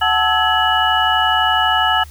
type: tone cluster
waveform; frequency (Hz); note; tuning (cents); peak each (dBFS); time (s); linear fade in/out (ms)
sine; 742 / 874 / 1306 / 1683 / 2937; F#5 / A5 / E6 / G#6 / F#7; +5 / -12 / -17 / +23 / -13; -19; 0.01-2.04; 10
effects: added 75 Hz sine -35 dBFS peak until 2.1 s + white hiss -46 dBFS RMS until 2.1 s